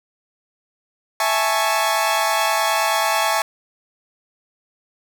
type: chord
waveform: sawtooth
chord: A major seventh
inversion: second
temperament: equal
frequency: 659.3 / 830.6 / 880 / 1108.7 Hz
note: E5 / G#5 / A5 / C#6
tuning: 0 / 0 / 0 / 0 cents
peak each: -19 dBFS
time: 1.2-3.42 s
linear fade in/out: 2 ms
effects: none